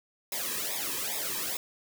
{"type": "noise with flanger", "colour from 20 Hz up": "white", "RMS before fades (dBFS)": -33, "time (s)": [0.32, 1.57], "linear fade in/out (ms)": 2, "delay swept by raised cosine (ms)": [0.67, 1.43], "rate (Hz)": 2.4, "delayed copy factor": -0.9, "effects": []}